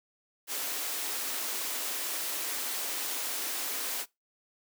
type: high-pass noise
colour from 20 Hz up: white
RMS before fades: -34 dBFS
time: 0.47-4.06 s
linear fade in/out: 50 ms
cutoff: 250 Hz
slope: 48 dB/octave
effects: noise-tail reverb RT60 0.2 s tail -22 dB re dry